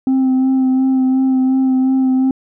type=tone with vibrato; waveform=sine; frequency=261.6 Hz; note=C4; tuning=in tune; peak=-8 dBFS; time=0.07-2.31 s; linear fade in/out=2 ms; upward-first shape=sine; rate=2.8 Hz; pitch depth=18 cents each way; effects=tanh soft clip ceiling -10 dBFS